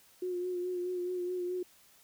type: tone with vibrato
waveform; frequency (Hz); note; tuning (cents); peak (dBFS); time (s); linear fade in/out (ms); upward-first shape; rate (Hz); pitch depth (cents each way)
sine; 359.7; F#4; -49; -32; 0.22-1.63; 5; sine; 4.7; 29
effects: white hiss -62 dBFS RMS until 2.03 s